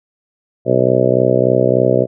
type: harmonic tone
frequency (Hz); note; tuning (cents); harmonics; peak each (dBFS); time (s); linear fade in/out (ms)
63.4; B1; +46; 2 / 3 / 4 / 5 / 6 / 7 / 8 / 9 / 10; -19 / -22 / -21 / -23 / -17 / -20 / -17 / -17 / -19; 0.65-2.07; 50
effects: none